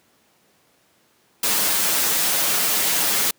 white noise with comb filter, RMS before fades -20 dBFS, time 1.43-3.31 s, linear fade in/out 5 ms, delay 7.9 ms, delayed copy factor -0.7, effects pink hiss -60 dBFS RMS until 3.38 s + high-pass 150 Hz 12 dB/octave

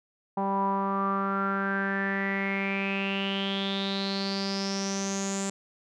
sawtooth tone with low-pass filter sweep, 196 Hz, G3, in tune, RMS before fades -29 dBFS, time 0.37-5.5 s, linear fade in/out 5 ms, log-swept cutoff 880 to 7500 Hz, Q 9.3, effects none

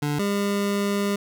25% pulse tone pair in turn, 146.83 / 201.8 Hz, D3 / G#3, 0 / -49 cents, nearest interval tritone, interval 551 cents, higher second, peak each -19 / -18 dBFS, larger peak second, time 0.02-0.19 / 0.19-1.16 s, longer second, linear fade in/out 5 ms, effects none

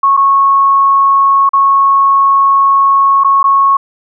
sine tone with dropouts, 1100 Hz, C#6, 14 cents flat, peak -5 dBFS, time 0.03-3.77 s, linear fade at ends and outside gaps 5 ms, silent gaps 0.168-0.173 / 1.492-1.533 / 3.237-3.245 / 3.43-3.44 s, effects none

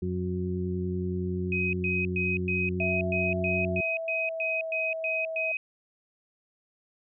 harmonic tone, 91 Hz, F#2, 28 cents flat, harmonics 1 / 2 / 3 / 4, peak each -32 / -31 / -44 / -33 dBFS, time 0.02-3.81 s, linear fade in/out 5 ms
sine tone bursts, 2521 Hz, D#7, 22 cents sharp, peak -27 dBFS, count 13, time 1.52-5.57 s, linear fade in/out 2 ms, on 210 ms, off 110 ms
sine tone with pitch glide, 659.3 to 646.5 Hz, E5 to E5, 0 to -34 cents, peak -31 dBFS, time 2.8-5.52 s, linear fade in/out 5 ms, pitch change -34 cents, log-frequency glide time 3.68-4.77 s
effects none

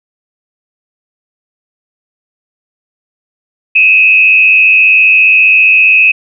sine tone with frequency modulation, 2561 Hz, D#7, 49 cents sharp, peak -3 dBFS, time 3.75-6.12 s, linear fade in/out 10 ms, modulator 94.9 Hz, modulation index 0.86, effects none

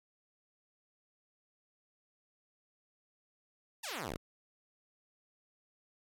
5% pulse exponential sweep, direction down, 984 to 37.46 Hz, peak -27 dBFS, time 3.83-4.17 s, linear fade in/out 10 ms, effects AAC 64 kbps

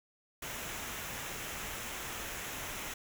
pink noise with comb filter, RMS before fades -41 dBFS, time 0.42-2.94 s, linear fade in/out 5 ms, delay 0.22 ms, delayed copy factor -0.5, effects none

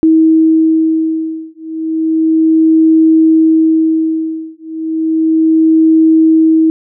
sine beating tone pair, 320 / 320.33 Hz, D#4 / E4, +49 / -50 cents, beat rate 0.33 Hz, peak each -10 dBFS, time 0.03-6.7 s, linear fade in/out 0 ms, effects none

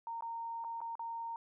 sine tone with dropouts, 922 Hz, A#5, 19 cents flat, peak -38 dBFS, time 0.07-1.36 s, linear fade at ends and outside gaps 1 ms, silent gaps 0.208-0.223 / 0.641-0.646 / 0.805-0.815 / 0.954-0.994 s, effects none

